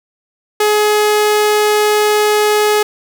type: tone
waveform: sawtooth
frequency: 421.5 Hz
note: G#4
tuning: 26 cents sharp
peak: -6 dBFS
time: 0.6-2.83 s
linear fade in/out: 5 ms
effects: none